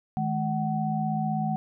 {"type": "tone cluster", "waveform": "sine", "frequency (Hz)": [156.6, 212.4, 751], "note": ["D#3", "G#3", "F#5"], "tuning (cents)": [11, 39, 26], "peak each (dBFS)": -29, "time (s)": [0.17, 1.56], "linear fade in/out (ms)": 0, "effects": []}